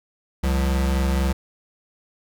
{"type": "tone pair together", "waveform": "square", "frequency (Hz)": [67.6, 178.71], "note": ["C#2", "F3"], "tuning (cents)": [-43, 40], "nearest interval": "octave + perfect fourth", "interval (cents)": 1683, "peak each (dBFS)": [-20, -27], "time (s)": [0.43, 1.33], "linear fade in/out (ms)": 10, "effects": []}